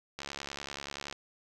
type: click train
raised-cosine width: 0.2 ms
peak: -21 dBFS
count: 67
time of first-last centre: 0.19-1.126 s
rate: 70.5 Hz
effects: none